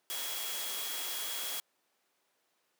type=tone in noise; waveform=sine; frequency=3322 Hz; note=G#7; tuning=in tune; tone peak=-42 dBFS; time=0.1-1.6 s; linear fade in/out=0 ms; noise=white; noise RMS=-38 dBFS; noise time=0.1-1.6 s; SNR=-7 dB; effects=pink hiss -75 dBFS RMS until 2.79 s + high-pass 400 Hz 12 dB/octave